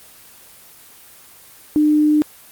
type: tone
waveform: sine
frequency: 301.6 Hz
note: D4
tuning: 46 cents sharp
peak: -11 dBFS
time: 1.76-2.22 s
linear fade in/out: 0 ms
effects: white hiss -44 dBFS RMS until 2.51 s + Opus 24 kbps